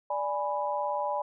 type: chord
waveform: sine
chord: G# diminished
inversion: second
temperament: equal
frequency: 587.3 / 830.6 / 987.8 Hz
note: D5 / G#5 / B5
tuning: 0 / 0 / 0 cents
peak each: -32 dBFS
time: 0.1-1.22 s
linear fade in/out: 5 ms
effects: none